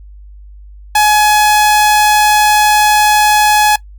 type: tone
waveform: sawtooth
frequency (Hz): 844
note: G#5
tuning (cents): +28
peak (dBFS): -3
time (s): 0.95-3.76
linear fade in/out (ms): 5
effects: noise-tail reverb RT60 0.1 s tail -20 dB re dry + added 50 Hz sine -32 dBFS peak until 3.98 s